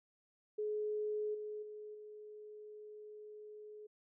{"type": "tone with level steps", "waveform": "sine", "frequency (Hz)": 423.4, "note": "G#4", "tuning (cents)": 33, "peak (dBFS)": [-35, -41, -46, -49], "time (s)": [0.58, 3.87], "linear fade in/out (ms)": 10, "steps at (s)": [1.34, 1.62, 1.94], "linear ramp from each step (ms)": 10, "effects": []}